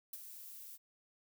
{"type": "noise with ADSR envelope", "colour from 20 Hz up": "violet", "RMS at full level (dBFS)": -43, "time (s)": [0.13, 0.78], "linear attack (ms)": 4, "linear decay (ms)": 32, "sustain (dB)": -8, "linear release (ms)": 31, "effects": []}